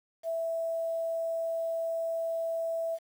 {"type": "tone with quantisation", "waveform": "sine", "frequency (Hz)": 659.3, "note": "E5", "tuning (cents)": 0, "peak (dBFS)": -29, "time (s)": [0.23, 2.99], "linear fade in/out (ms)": 50, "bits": 9, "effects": []}